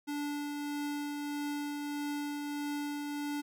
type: tone with tremolo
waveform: square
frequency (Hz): 291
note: D4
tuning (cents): -16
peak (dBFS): -34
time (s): 0.07-3.42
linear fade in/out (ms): 20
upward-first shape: triangle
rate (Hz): 1.6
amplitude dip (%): 30
effects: none